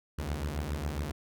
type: beating tone pair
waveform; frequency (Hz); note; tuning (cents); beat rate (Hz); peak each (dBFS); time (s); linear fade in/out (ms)
sawtooth; 69.5 / 76.8; C#2 / D#2; +5 / -22; 7.3; -31; 0.18-1.12; 10
effects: none